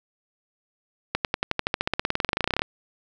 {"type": "accelerating click train", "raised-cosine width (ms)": 0.3, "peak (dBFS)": -6, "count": 28, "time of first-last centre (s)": [1.15, 2.619], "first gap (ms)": 98, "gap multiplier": 0.95, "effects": []}